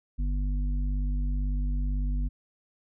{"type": "harmonic tone", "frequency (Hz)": 49, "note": "G1", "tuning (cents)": 0, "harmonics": [1, 3, 5], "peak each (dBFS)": [-25, -39, -39], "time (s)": [0.18, 2.29], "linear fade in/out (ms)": 20, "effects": []}